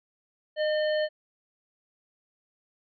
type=harmonic tone with a mistuned harmonic; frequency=613 Hz; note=D#5; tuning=26 cents flat; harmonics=1 / 3 / 5 / 7; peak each=-24 / -34 / -38 / -41 dBFS; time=0.56-1.09 s; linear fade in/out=50 ms; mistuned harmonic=3; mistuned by=-29 cents; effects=none